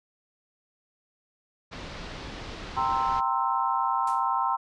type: low-pass noise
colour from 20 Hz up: pink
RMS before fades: -39 dBFS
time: 1.71-3.21 s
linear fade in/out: 20 ms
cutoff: 5000 Hz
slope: 24 dB/octave
type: chord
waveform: sine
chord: C dominant seventh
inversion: second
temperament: equal with one note detuned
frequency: 784 / 925.4 / 1046.5 / 1318.5 Hz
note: G5 / Bb5 / C6 / E6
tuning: 0 / -13 / 0 / 0 cents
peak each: -30 / -28 / -27 / -31 dBFS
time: 2.76-4.57 s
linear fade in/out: 20 ms
type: noise with exponential decay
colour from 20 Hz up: white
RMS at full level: -40 dBFS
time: 4.07-4.29 s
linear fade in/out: 5 ms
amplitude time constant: 47 ms
effects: resampled to 24000 Hz